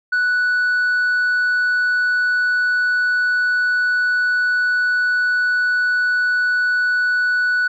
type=tone; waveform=sine; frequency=1480 Hz; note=F#6; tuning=in tune; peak=-12 dBFS; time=0.12-7.68 s; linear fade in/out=10 ms; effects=tanh soft clip ceiling -14 dBFS